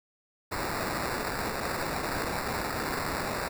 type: noise with sample-and-hold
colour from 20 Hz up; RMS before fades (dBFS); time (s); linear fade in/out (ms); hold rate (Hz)
white; -32; 0.51-3.49; 20; 3150
effects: none